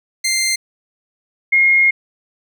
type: tone pair in turn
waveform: 15% pulse / sine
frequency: 2093 / 2144 Hz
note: C7 / C7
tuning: 0 / +42 cents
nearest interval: unison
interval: 42 cents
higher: second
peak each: -9 dBFS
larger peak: neither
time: 0.24-0.56 / 1.52-1.91 s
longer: second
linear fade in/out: 10 ms
effects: none